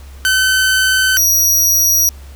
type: tone pair in turn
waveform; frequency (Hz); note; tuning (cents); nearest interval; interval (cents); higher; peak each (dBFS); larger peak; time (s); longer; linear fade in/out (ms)
sawtooth; 1526 / 5761; G6 / F#8; -47 / -47; octave + major seventh; 2300; second; -7; neither; 0.25-1.17 / 1.17-2.09; neither; 0
effects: added 68 Hz sine -32 dBFS peak until 2.35 s + pink hiss -44 dBFS RMS until 2.35 s